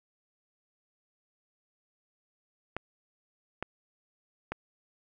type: clicks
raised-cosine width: 0.5 ms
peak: -18 dBFS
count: 3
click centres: 2.766 / 3.626 / 4.52 s
effects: none